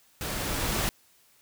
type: noise with level ramp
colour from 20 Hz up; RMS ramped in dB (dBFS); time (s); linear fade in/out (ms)
pink; -33 to -27; 0.21-0.89; 0
effects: white hiss -62 dBFS RMS until 1.41 s